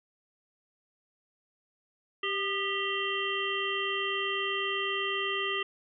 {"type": "harmonic tone with a mistuned harmonic", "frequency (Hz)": 392, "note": "G4", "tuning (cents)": 0, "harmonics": [1, 3, 5, 7, 8], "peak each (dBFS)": [-35, -35, -35, -35, -35], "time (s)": [2.23, 5.63], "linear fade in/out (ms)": 5, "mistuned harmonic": 3, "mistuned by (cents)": 58, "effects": []}